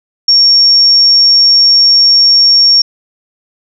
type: tone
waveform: sine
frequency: 5520 Hz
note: F8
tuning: 21 cents flat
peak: -3 dBFS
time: 0.28-2.82 s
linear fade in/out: 5 ms
effects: none

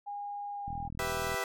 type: tone with pitch glide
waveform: sine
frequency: 815 to 808.4 Hz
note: G#5 to G#5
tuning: -33 to -47 cents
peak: -36 dBFS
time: 0.06-0.89 s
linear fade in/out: 20 ms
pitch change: -14 cents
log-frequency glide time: 0.52-0.64 s
type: click train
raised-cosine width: 5 ms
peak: -30 dBFS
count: 28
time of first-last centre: 0.68-1.343 s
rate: 40.7 Hz
type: chord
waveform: 15% pulse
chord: E minor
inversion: first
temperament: equal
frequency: 392 / 493.9 / 659.3 Hz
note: G4 / B4 / E5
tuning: 0 / 0 / 0 cents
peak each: -30 dBFS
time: 0.99-1.44 s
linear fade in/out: 2 ms
effects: none

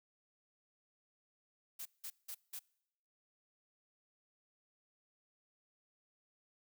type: noise bursts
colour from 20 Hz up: blue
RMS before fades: -45 dBFS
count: 4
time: 1.79-2.594 s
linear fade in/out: 10 ms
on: 66 ms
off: 180 ms
effects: noise-tail reverb RT60 0.8 s tail -25 dB re dry

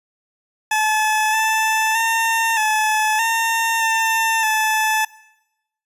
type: tone with pitch steps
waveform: 20% pulse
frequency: 862 / 879 / 908 / 862 / 910 / 899 / 870 Hz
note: A5 / A5 / A#5 / A5 / A#5 / A5 / A5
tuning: -36 / -2 / -46 / -36 / -42 / +37 / -20 cents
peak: -11 dBFS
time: 0.71-5.05 s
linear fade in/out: 5 ms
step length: 620 ms
effects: noise-tail reverb RT60 0.9 s tail -20 dB re dry + resampled to 32000 Hz

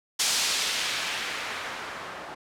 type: noise with low-pass filter sweep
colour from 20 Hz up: blue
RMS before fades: -30 dBFS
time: 0.19-2.35 s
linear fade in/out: 10 ms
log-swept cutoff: 6100 to 900 Hz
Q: 0.86
effects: none

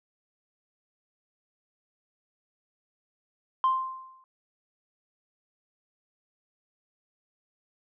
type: tone with exponential decay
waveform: sine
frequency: 1046.5 Hz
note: C6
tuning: in tune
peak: -17 dBFS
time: 3.64-4.24 s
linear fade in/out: 1 ms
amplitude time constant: 130 ms
effects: tanh soft clip ceiling -17 dBFS

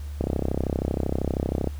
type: click train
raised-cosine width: 2 ms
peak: -11 dBFS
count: 49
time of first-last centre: 0.21-1.673 s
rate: 32.8 Hz
effects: added 73 Hz sine -31 dBFS peak until 1.79 s + pink hiss -51 dBFS RMS until 1.79 s

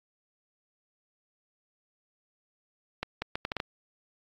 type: accelerating click train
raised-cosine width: 0.3 ms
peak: -15 dBFS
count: 7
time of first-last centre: 3.03-3.601 s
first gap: 190 ms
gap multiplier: 0.71
effects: AAC 48 kbps

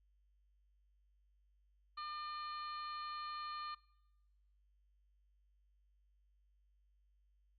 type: harmonic tone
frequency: 602 Hz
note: D5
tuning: 43 cents sharp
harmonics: 2 / 3 / 4 / 5 / 6 / 7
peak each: -43 / -57 / -58 / -59 / -63 / -52 dBFS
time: 1.97-3.75 s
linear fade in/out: 10 ms
effects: noise-tail reverb RT60 1.0 s tail -22 dB re dry + added 50 Hz sine -70 dBFS peak until 7.58 s

